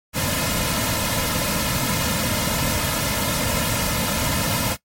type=noise with comb filter; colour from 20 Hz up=pink; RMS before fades=-22 dBFS; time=0.13-4.77 s; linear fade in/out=50 ms; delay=2.6 ms; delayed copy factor=-0.8; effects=noise-tail reverb RT60 0.1 s tail -18 dB re dry + MP3 64 kbps